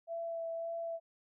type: tone with vibrato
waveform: sine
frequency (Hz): 666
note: E5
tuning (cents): +18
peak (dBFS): -36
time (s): 0.07-1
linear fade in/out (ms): 50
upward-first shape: sine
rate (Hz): 1.8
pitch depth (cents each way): 12
effects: none